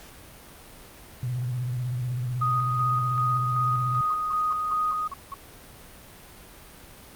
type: tone with vibrato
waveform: sine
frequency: 124.2 Hz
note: B2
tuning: 10 cents sharp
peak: -26 dBFS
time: 1.23-4.01 s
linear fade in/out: 0 ms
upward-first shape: sine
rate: 16 Hz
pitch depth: 69 cents each way
type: tone with tremolo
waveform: sine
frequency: 1244.5 Hz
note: D#6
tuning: in tune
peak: -22 dBFS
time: 2.41-5.08 s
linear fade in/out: 10 ms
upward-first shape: square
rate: 2.6 Hz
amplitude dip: 30%
type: tone bursts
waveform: sine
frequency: 1108.7 Hz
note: C#6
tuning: in tune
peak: -32 dBFS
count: 7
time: 4.1-5.341 s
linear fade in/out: 2 ms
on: 23 ms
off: 180 ms
effects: pink hiss -47 dBFS RMS until 7.15 s + Opus 48 kbps